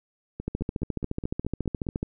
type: two click trains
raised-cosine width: 3 ms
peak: -20 / -15 dBFS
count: 8 / 23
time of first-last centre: 0.4-1.868 / 0.48-2.029 s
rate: 4.77 / 14.2 Hz
effects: none